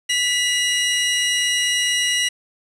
sawtooth tone pair together, 1975.5 / 2871 Hz, B6 / F7, 0 / +47 cents, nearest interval tritone, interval 647 cents, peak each -18 / -16 dBFS, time 0.09-2.29 s, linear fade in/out 10 ms, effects resampled to 24000 Hz + 7-bit

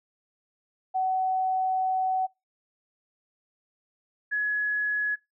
sine tone pair in turn, 752 / 1688.2 Hz, F#5 / G#6, +28 / +28 cents, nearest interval octave + major second, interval 1400 cents, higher second, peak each -23 / -24 dBFS, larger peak first, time 0.94-2.27 / 4.31-5.16 s, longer first, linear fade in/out 20 ms, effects noise-tail reverb RT60 0.2 s tail -24 dB re dry

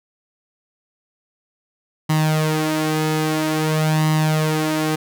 sawtooth tone with flanger, 155.7 Hz, D#3, 2 cents sharp, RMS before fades -19 dBFS, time 2.09-4.96 s, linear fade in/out 10 ms, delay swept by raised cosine 1 to 4.1 ms, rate 0.5 Hz, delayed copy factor +0.65, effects none

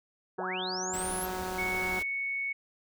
harmonic tone, 184.9 Hz, F#3, 1 cent flat, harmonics 1 / 2 / 3 / 4 / 5 / 6 / 7 / 8 / 9, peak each -43 / -38 / -47 / -39 / -41 / -48 / -47 / -47 / -48 dBFS, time 0.38-2 s, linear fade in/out 10 ms
sine linear sweep, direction up, 291.2 to 11630 Hz, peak -34 dBFS, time 0.38-1.26 s, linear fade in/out 10 ms
pink band-stop noise, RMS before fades -41 dBFS, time 0.93-2.03 s, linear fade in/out 10 ms, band 110 to 160 Hz, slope 96 dB/octave
sine tone, 2217 Hz, C#7, in tune, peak -30 dBFS, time 1.58-2.53 s, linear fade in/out 10 ms
effects none

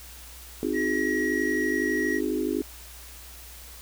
sine chord, Ab dominant seventh, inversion first, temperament equal with one note detuned, 261.6 / 311.1 / 363.2 / 415.3 Hz, C4 / Eb4 / Gb4 / Ab4, 0 / 0 / -32 / 0 cents, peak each -30 / -29 / -30 / -31 dBFS, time 0.63-2.62 s, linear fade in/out 0 ms
triangle tone, 1906 Hz, A#6, 38 cents sharp, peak -26 dBFS, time 0.73-2.21 s, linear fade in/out 50 ms
effects added 60 Hz sine -46 dBFS peak until 3.81 s + white hiss -46 dBFS RMS until 3.81 s

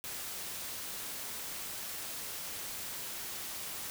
white noise, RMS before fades -41 dBFS, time 0.04-3.9 s, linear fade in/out 0 ms, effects none

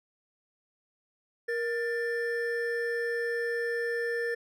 triangle tone pair together, 470.1 / 1775 Hz, A#4 / A6, +15 / +15 cents, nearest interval octave + major seventh, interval 2300 cents, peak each -28 / -31 dBFS, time 1.48-4.35 s, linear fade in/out 10 ms, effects none

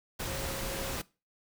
sine tone in noise, 541 Hz, C#5, 42 cents flat, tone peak -40 dBFS, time 0.27-0.95 s, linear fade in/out 10 ms, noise pink, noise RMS -36 dBFS, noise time 0.19-1.02 s, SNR -7 dB, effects noise-tail reverb RT60 0.3 s tail -21 dB re dry

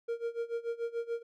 triangle tone with tremolo, 466.2 Hz, A#4, in tune, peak -28 dBFS, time 0.08-1.23 s, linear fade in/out 10 ms, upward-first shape sine, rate 6.9 Hz, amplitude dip 90%, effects none

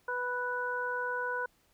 harmonic tone, 493.9 Hz, B4, in tune, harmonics 1 / 2 / 3, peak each -37 / -36 / -34 dBFS, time 0.08-1.46 s, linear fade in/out 5 ms, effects pink hiss -69 dBFS RMS until 1.73 s

